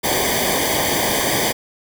pink noise with comb filter, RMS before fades -19 dBFS, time 0.03-1.53 s, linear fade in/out 20 ms, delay 0.74 ms, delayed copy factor -0.95, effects none

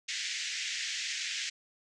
pink band-pass noise, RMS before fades -36 dBFS, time 0.08-1.5 s, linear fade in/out 10 ms, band 1800 to 7200 Hz, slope 48 dB/octave, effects none

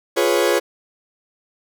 40% pulse chord, C# dominant seventh, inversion first, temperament equal, 349.2 / 415.3 / 493.9 / 554.4 Hz, E#4 / G#4 / B4 / C#5, 0 / 0 / 0 / 0 cents, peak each -20 dBFS, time 0.16-0.6 s, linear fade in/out 20 ms, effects none

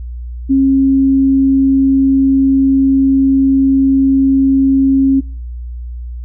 sine tone, 270 Hz, C#4, 45 cents flat, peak -7 dBFS, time 0.49-5.21 s, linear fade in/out 20 ms, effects noise-tail reverb RT60 0.5 s tail -26 dB re dry + added 60 Hz sine -22 dBFS peak until 6.24 s

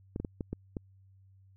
clicks, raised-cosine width 3 ms, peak -22 dBFS, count 6, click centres 0.161 / 0.2 / 0.248 / 0.408 / 0.53 / 0.768 s, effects added 96 Hz sine -57 dBFS peak until 1.56 s

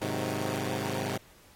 10% pulse chord, Ab dominant seventh, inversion none, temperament equal, 103.83 / 130.81 / 155.56 / 185 Hz, Ab2 / C3 / Eb3 / Gb3, 0 / 0 / 0 / 0 cents, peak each -26 / -26 / -30 / -30 dBFS, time 0.01-1.18 s, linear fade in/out 10 ms, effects pink hiss -58 dBFS RMS until 1.55 s + AAC 48 kbps

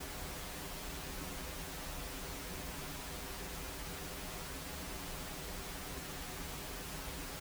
pink noise with comb filter, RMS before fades -44 dBFS, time 0-7.4 s, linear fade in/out 10 ms, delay 8.9 ms, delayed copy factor -0.8, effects none

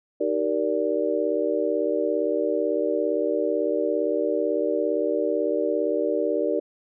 sine chord, Eb major seventh, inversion none, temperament just, 311.1 / 388.9 / 466.7 / 583.4 Hz, Eb4 / G4 / Bb4 / D5, 0 / -14 / +2 / -12 cents, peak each -28 / -27 / -26 / -26 dBFS, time 0.2-6.6 s, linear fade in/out 10 ms, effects none

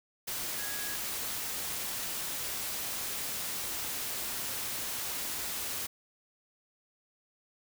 sine tone in noise, 1661.2 Hz, G#6, in tune, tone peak -42 dBFS, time 0.58-0.96 s, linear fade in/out 10 ms, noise white, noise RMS -36 dBFS, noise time 0.27-5.87 s, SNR -9 dB, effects none

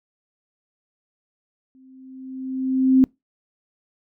sine tone with exponential growth, 261.6 Hz, C4, in tune, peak -9 dBFS, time 1.75-3.04 s, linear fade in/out 0 ms, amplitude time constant 280 ms, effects noise-tail reverb RT60 0.2 s tail -26 dB re dry

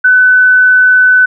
sine tone, 1504 Hz, F#6, 28 cents sharp, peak -3 dBFS, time 0.04-1.26 s, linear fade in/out 10 ms, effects none

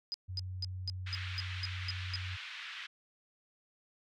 sine tone bursts, 4978 Hz, D#8, in tune, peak -34 dBFS, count 9, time 0.12-2.158 s, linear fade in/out 0 ms, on 22 ms, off 230 ms
sine tone with pitch glide, 92.5 to 91.91 Hz, F#2 to F#2, 0 to -11 cents, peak -38 dBFS, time 0.28-2.37 s, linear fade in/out 20 ms, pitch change -11 cents, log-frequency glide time 0.9-1.37 s
white band-pass noise, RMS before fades -45 dBFS, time 1.06-2.87 s, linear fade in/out 10 ms, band 1400 to 3400 Hz, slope 24 dB/octave
effects none

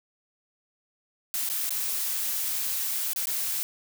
blue noise with dropouts, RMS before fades -29 dBFS, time 1.34-3.63 s, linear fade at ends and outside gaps 0 ms, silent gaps 1.49-1.499 / 1.693-1.706 / 3.133-3.161 / 3.256-3.271 s, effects none

